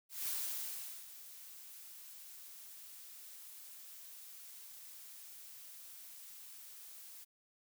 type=noise with ADSR envelope; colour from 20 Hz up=blue; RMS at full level=-38 dBFS; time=0.09-7.25 s; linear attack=180 ms; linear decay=780 ms; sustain=-15 dB; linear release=19 ms; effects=none